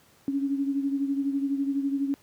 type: beating tone pair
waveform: sine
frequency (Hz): 275.9 / 287.9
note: C#4 / D4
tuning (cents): -8 / -34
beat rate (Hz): 12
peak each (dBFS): -25 / -32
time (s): 0.28-2.14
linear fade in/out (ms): 0
effects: pink hiss -59 dBFS RMS until 2.22 s + high-pass 100 Hz 12 dB/octave